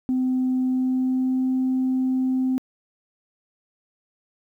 sine tone with pitch glide, 256.5 to 258.9 Hz, C4 to C4, -34 to -18 cents, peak -18 dBFS, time 0.09-2.58 s, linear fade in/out 0 ms, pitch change +16 cents, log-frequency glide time 0.64-1.5 s, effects tanh soft clip ceiling -16 dBFS + 10-bit

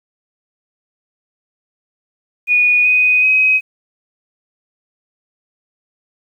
sine tone with pitch steps, 2461 / 2495 / 2530 Hz, D#7 / D#7 / D#7, -20 / +4 / +28 cents, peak -9 dBFS, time 2.47-3.61 s, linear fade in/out 50 ms, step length 380 ms, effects 8-bit

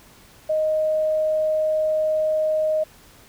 sine tone, 622.3 Hz, D#5, in tune, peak -18 dBFS, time 0.49-2.84 s, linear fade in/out 10 ms, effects pink hiss -50 dBFS RMS until 3.28 s

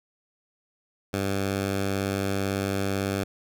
10% pulse tone, 98 Hz, G2, in tune, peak -17 dBFS, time 1.13-3.24 s, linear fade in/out 10 ms, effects none

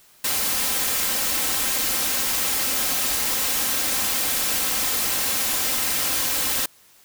white noise with comb filter, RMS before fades -23 dBFS, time 0.24-6.66 s, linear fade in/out 5 ms, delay 3.8 ms, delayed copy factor +0.5, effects white hiss -54 dBFS RMS until 7.04 s

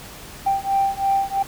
sine beating tone pair, 784 / 787 Hz, G5 / G5, 0 / +7 cents, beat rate 3 Hz, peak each -20 / -20 dBFS, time 0.46-1.43 s, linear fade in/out 10 ms, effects tanh soft clip ceiling -11 dBFS + pink hiss -39 dBFS RMS until 1.47 s

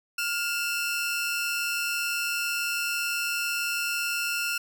sawtooth tone pair together, 1411 / 2664 Hz, F6 / E7, +17 / +18 cents, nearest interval major seventh, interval 1101 cents, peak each -26 dBFS, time 0.18-4.58 s, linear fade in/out 5 ms, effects none

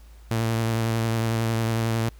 sawtooth tone with vibrato, 113.6 Hz, A#2, 44 cents flat, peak -18 dBFS, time 0.31-2.09 s, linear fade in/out 0 ms, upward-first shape sine, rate 11 Hz, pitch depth 25 cents each way, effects added 55 Hz sine -44 dBFS peak until 2.19 s + pink hiss -58 dBFS RMS until 2.19 s

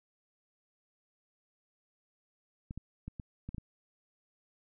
clicks, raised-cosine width 5 ms, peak -28 dBFS, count 7, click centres 2.709 / 2.776 / 3.08 / 3.198 / 3.49 / 3.546 / 3.582 s, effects none

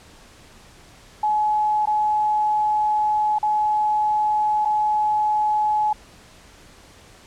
sine tone with dropouts, 849 Hz, G#5, 38 cents sharp, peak -17 dBFS, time 1.23-5.93 s, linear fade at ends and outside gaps 5 ms, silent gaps 1.857-1.872 / 3.386-3.428 / 4.65-4.655 s, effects pink hiss -48 dBFS RMS until 7.26 s + low-pass 9000 Hz 12 dB/octave

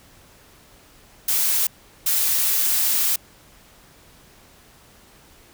blue noise bursts at uneven times, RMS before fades -20 dBFS, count 2, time 1.28-1.67 / 2.06-3.16 s, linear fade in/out 5 ms, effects pink hiss -51 dBFS RMS until 5.53 s

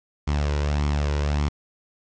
sawtooth tone with flanger, 73.1 Hz, D2, 7 cents flat, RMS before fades -23 dBFS, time 0.27-1.49 s, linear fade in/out 10 ms, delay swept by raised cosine 0.9 to 2.1 ms, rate 1.7 Hz, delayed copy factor +0.5, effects resampled to 16000 Hz + 8-bit

